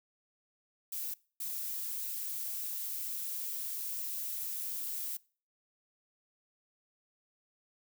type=noise bursts at uneven times; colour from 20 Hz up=violet; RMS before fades=-38 dBFS; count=2; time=0.92-1.14 / 1.4-5.17 s; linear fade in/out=5 ms; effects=noise-tail reverb RT60 0.4 s tail -23 dB re dry